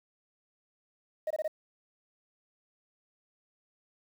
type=tone bursts; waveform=sine; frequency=622.3 Hz; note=D#5; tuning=in tune; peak=-26 dBFS; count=4; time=1.27-1.479 s; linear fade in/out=5 ms; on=35 ms; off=23 ms; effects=tanh soft clip ceiling -27 dBFS + 9-bit